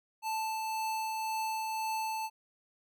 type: tone with tremolo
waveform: square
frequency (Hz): 880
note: A5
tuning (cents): 0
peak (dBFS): -32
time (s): 0.22-2.3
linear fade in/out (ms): 50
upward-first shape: triangle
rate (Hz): 1.9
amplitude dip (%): 25
effects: none